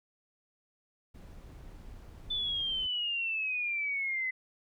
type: noise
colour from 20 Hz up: brown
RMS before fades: -48 dBFS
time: 1.14-2.87 s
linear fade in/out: 10 ms
type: exponential sweep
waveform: sine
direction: down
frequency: 3520 to 2020 Hz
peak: -30 dBFS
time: 2.3-4.31 s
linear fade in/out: 10 ms
effects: none